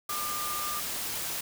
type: tone in noise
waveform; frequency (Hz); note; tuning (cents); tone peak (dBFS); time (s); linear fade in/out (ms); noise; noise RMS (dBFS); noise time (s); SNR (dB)
sine; 1200; D6; +37; -34; 0.09-0.8; 5; white; -34; 0.09-1.41; -3
effects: none